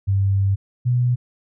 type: tone pair in turn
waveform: sine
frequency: 98 / 123.29 Hz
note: G2 / B2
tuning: 0 / -3 cents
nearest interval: major third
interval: 397 cents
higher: second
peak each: -15 dBFS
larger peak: neither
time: 0.07-0.56 / 0.85-1.16 s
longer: first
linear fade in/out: 20 ms
effects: none